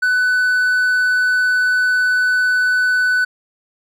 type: tone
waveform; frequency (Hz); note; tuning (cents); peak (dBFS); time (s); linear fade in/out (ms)
triangle; 1497; F#6; +20; -11; 0.02-3.25; 10
effects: none